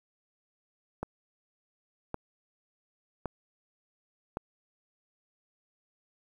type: click train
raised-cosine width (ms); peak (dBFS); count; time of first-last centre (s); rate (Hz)
1; -19; 4; 1.03-4.371; 0.898
effects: 9-bit